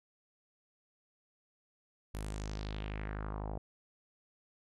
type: tone with low-pass filter sweep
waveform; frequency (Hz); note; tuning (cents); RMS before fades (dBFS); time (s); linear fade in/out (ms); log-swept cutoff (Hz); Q
sawtooth; 52; G#1; +3; -40; 2.14-3.58; 5; 12000 to 690; 2.7
effects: none